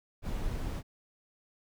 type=noise; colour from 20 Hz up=brown; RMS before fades=-34 dBFS; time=0.22-0.83 s; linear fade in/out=50 ms; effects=none